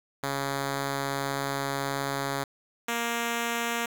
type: tone pair in turn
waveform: 5% pulse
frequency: 138.59 / 234.2 Hz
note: C#3 / A#3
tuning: 0 / +8 cents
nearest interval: major sixth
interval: 908 cents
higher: second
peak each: -17 / -16 dBFS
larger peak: second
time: 0.23-2.44 / 2.88-3.86 s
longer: first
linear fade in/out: 5 ms
effects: 8-bit